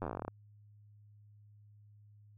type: slowing click train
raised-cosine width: 1 ms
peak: -24 dBFS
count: 15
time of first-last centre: 0.02-0.28 s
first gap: 10 ms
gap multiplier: 1.09
effects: added 104 Hz sine -57 dBFS peak until 2.37 s